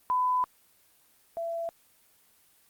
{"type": "tone pair in turn", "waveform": "sine", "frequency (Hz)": [1003, 670.6], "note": ["B5", "E5"], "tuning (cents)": [26, 30], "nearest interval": "perfect fifth", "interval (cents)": 696, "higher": "first", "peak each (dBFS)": [-23, -30], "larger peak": "first", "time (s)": [[0.1, 0.44], [1.37, 1.69]], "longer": "first", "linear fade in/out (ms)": 0, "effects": ["white hiss -63 dBFS RMS until 2.69 s", "Opus 24 kbps"]}